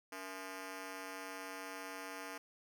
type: ring-modulated tone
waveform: 10% pulse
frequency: 377.9 Hz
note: F#4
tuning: 37 cents sharp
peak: -33 dBFS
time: 0.12-2.38 s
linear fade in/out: 5 ms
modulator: 92.3 Hz
effects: none